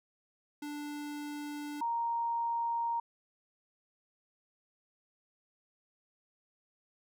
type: tone pair in turn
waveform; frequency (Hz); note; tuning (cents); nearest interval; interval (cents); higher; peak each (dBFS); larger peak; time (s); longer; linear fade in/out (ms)
square / sine; 293.7 / 932.4; D4 / A#5; 0 / 0; octave + minor sixth; 2000; second; -39 / -30; second; 0.62-1.81 / 1.81-3; neither; 5
effects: none